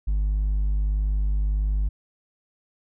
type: tone with hard clipping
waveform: triangle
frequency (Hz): 50.8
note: G#1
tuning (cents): -38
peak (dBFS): -19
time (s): 0.07-1.89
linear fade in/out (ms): 10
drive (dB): 1
effects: none